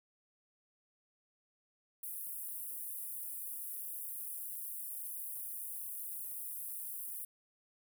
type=high-pass noise; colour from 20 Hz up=pink; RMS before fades=-43 dBFS; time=2.03-7.25 s; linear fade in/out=5 ms; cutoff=9900 Hz; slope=48 dB/octave; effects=none